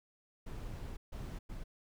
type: noise bursts at uneven times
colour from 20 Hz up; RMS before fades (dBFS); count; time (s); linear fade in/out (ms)
brown; -43; 3; 0.46-0.97 / 1.12-1.39 / 1.49-1.64; 10
effects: none